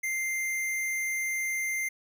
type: tone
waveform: square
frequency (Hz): 2093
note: C7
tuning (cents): 0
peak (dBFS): -29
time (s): 0.03-1.89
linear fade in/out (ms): 10
effects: none